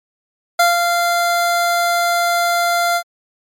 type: tone with ADSR envelope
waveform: 25% pulse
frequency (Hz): 693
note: F5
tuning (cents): -14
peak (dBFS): -5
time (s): 0.59-3.03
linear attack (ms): 7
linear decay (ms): 160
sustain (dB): -5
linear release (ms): 69
effects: MP3 64 kbps